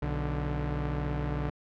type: tone pair together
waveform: sawtooth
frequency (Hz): 61.73 / 146.83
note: B1 / D3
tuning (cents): 0 / 0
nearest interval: octave + minor third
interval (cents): 1500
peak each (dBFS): -28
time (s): 0.02-1.5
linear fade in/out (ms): 5
effects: low-pass 2000 Hz 12 dB/octave